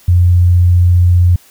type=tone; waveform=sine; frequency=88.5 Hz; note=F2; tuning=23 cents sharp; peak=-5 dBFS; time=0.08-1.36 s; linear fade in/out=5 ms; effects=white hiss -45 dBFS RMS until 1.5 s